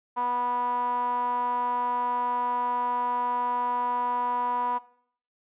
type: tone with band-pass filter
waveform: sawtooth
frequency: 244.9 Hz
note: B3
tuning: 14 cents flat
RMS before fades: -28 dBFS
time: 0.16-4.79 s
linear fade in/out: 20 ms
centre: 940 Hz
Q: 9.6
effects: noise-tail reverb RT60 0.6 s tail -18 dB re dry + resampled to 8000 Hz